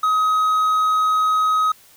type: tone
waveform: triangle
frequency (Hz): 1265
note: D#6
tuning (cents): +28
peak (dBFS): -13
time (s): 0.03-1.72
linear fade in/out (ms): 5
effects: white hiss -50 dBFS RMS until 1.96 s